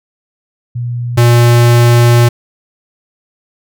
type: tone pair in turn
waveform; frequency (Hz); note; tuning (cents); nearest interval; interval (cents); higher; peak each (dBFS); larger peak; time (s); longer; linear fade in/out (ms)
sine / square; 120.7 / 119.38; B2 / A#2; -39 / +42; unison; 19; first; -15 / -5; second; 0.75-1.17 / 1.17-2.29; second; 10
effects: none